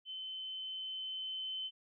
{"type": "tone with level ramp", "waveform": "sine", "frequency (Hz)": 3061, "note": "G7", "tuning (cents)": -42, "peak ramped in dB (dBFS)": [-41, -37], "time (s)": [0.05, 1.71], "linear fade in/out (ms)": 50, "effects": []}